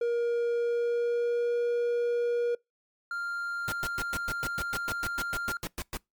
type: tone with pitch glide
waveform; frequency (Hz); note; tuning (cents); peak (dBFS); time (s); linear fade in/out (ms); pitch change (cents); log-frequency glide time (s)
triangle; 472.8 to 477.2; A#4 to A#4; +24 to +41; -23; 0.01-2.55; 5; +17; 0.55-1.57
type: tone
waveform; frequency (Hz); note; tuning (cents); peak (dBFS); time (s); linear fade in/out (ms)
triangle; 1395; F6; -2; -29; 3.11-5.57; 2
type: noise bursts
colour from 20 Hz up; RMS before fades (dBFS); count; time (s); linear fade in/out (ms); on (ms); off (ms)
pink; -34; 16; 3.68-5.97; 0; 40; 110
effects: noise-tail reverb RT60 0.2 s tail -26 dB re dry + MP3 96 kbps